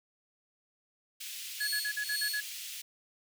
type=high-pass noise; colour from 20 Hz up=pink; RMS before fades=-42 dBFS; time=1.2-2.82 s; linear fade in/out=10 ms; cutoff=2500 Hz; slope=24 dB/octave
type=tone with tremolo; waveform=sawtooth; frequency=4351 Hz; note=C#8; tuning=33 cents flat; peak=-29 dBFS; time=1.6-2.4 s; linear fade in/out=10 ms; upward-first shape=sine; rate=2 Hz; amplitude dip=90%
type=tone bursts; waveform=sine; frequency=1689 Hz; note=G#6; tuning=29 cents sharp; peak=-31 dBFS; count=7; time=1.6-2.408 s; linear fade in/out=10 ms; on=76 ms; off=46 ms
effects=none